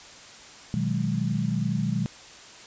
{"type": "chord", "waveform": "sine", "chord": "G# minor seventh", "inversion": "first", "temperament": "equal with one note detuned", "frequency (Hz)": [121.91, 155.56, 185, 207.7], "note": ["B2", "D#3", "F#3", "G#3"], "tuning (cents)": [-22, 0, 0, 0], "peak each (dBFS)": -29, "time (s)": [0.74, 2.06], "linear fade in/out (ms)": 0, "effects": ["white hiss -46 dBFS RMS until 2.66 s", "resampled to 16000 Hz"]}